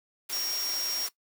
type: tone in noise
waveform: sine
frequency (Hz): 5580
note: F8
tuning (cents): -2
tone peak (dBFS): -30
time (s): 0.32-1.07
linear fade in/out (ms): 10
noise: white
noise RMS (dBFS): -36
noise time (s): 0.29-1.09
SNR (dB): +3
effects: noise-tail reverb RT60 0.1 s tail -18 dB re dry + high-pass 300 Hz 12 dB/octave